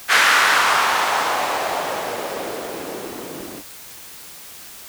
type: noise with low-pass filter sweep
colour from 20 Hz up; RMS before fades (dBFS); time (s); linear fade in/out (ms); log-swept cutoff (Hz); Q
violet; -20; 0.08-3.63; 50; 1600 to 280; 1.9
effects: white hiss -39 dBFS RMS until 4.88 s